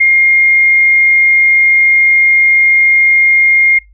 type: tone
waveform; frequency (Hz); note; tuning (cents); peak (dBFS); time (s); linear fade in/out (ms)
sine; 2127; C7; +28; -5; 0-3.79; 10
effects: noise-tail reverb RT60 0.2 s tail -25 dB re dry + added 50 Hz sine -40 dBFS peak until 3.93 s